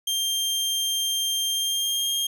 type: tone with pitch glide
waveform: sawtooth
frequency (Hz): 3182 to 3219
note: G7 to G7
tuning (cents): +25 to +45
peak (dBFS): -20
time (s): 0.07-2.27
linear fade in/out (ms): 5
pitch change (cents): +20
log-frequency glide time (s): 1.47-2.1
effects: none